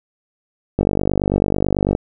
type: click train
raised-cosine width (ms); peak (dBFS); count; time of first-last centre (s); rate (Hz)
2; -3; 58; 0.79-1.951; 49.1
effects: none